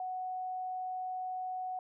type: tone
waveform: sine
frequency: 741 Hz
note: F#5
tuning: 2 cents sharp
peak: -35 dBFS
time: 0-1.79 s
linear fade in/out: 2 ms
effects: none